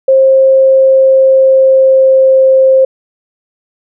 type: tone with pitch glide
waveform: sine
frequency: 532 to 528.3 Hz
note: C5 to C5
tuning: +29 to +17 cents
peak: -3 dBFS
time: 0.08-2.85 s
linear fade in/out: 5 ms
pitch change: -12 cents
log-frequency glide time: 0.46-2.46 s
effects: none